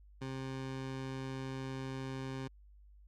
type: tone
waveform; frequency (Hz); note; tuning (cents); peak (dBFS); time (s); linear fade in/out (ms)
20% pulse; 132.7; C3; +25; -34; 0.21-2.48; 10
effects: added 50 Hz sine -56 dBFS peak until 3.07 s + low-pass 6000 Hz 12 dB/octave